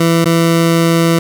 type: tone with dropouts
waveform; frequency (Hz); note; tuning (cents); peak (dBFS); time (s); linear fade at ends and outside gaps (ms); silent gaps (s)
20% pulse; 166.5; E3; +18; -4; 0-1.19; 5; 0.245-0.256
effects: 7-bit